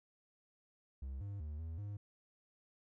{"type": "tone with pitch steps", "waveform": "triangle", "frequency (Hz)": [66.7, 100.5, 75.4, 81.2, 102.5], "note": ["C2", "G2", "D2", "E2", "G#2"], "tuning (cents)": [34, 44, 46, -26, -22], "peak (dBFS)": -39, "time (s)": [1.02, 1.97], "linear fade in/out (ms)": 5, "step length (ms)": 190, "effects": []}